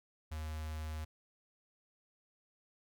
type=tone with notch filter; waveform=square; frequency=77.78 Hz; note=D#2; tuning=in tune; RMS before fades=-41 dBFS; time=0.31-1.05 s; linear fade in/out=10 ms; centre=320 Hz; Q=0.76; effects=none